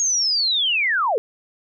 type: linear sweep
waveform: sine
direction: down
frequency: 6630 to 400 Hz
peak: -17 dBFS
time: 0-1.18 s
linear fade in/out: 0 ms
effects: none